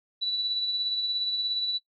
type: tone with tremolo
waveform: sine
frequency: 3951 Hz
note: B7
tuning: in tune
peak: -24 dBFS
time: 0.21-1.79 s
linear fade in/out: 20 ms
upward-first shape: sine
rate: 17 Hz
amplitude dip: 35%
effects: noise-tail reverb RT60 0.1 s tail -20 dB re dry